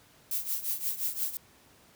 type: noise with tremolo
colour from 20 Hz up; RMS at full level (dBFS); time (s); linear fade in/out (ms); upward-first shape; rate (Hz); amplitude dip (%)
violet; -29; 0.31-1.37; 2; triangle; 5.7; 85
effects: pink hiss -59 dBFS RMS until 1.95 s + high-pass 80 Hz 12 dB/octave